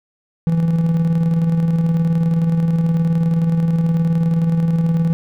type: tone with tremolo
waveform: triangle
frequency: 165.5 Hz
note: E3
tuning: 7 cents sharp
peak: -10 dBFS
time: 0.47-5.13 s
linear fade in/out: 0 ms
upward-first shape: square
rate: 19 Hz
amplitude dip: 35%
effects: none